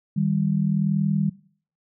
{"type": "tone pair together", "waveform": "sine", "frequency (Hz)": [156.4, 197.29], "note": ["D#3", "G3"], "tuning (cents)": [9, 11], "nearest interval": "major third", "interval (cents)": 402, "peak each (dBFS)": -22, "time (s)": [0.16, 1.3], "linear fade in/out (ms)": 10, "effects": ["noise-tail reverb RT60 0.5 s tail -20 dB re dry"]}